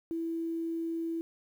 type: tone with quantisation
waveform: sine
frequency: 330.5 Hz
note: E4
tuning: 5 cents sharp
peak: -31 dBFS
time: 0.11-1.21 s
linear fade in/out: 0 ms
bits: 10
effects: none